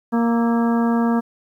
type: harmonic tone with a mistuned harmonic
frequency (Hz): 233.1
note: A#3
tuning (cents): 0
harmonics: 1 / 2 / 3 / 4 / 5 / 6 / 7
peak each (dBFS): -16 / -26 / -28 / -28 / -31 / -35 / -35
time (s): 0.12-1.21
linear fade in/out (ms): 20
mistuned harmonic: 6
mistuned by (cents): -96
effects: 9-bit